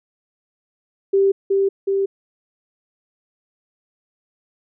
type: tone with echo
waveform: sine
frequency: 392 Hz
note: G4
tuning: in tune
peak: -12 dBFS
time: 1.13-1.32 s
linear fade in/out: 10 ms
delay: 370 ms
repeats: 2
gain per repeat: -2 dB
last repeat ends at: 2.06 s
effects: none